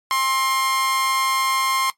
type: tone with amplitude modulation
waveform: sawtooth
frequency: 1060 Hz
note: C6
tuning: 22 cents sharp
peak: -12 dBFS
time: 0.11-1.9 s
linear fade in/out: 0 ms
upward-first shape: sine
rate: 249 Hz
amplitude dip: 50%
effects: noise-tail reverb RT60 0.1 s tail -17 dB re dry + MP3 64 kbps